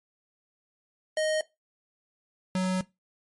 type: tone pair in turn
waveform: square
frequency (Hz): 622.3 / 185.71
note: D#5 / F#3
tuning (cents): 0 / +7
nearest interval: octave + major sixth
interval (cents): 2093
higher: first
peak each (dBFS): -25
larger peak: neither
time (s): 1.17-1.41 / 2.55-2.81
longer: second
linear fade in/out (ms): 2
effects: noise-tail reverb RT60 0.2 s tail -19 dB re dry + MP3 48 kbps